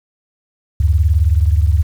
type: beating tone pair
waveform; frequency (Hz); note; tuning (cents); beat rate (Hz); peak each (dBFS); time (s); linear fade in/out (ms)
sine; 74 / 93; D2 / F#2; +14 / +9; 19; -11 / -15; 0.8-1.83; 5
effects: 7-bit